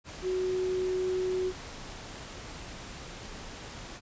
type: tone in noise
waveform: sine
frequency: 370 Hz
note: F#4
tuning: in tune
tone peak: -27 dBFS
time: 0.22-1.53 s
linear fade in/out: 50 ms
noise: pink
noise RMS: -43 dBFS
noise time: 0.04-4.01 s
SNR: +13 dB
effects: resampled to 16000 Hz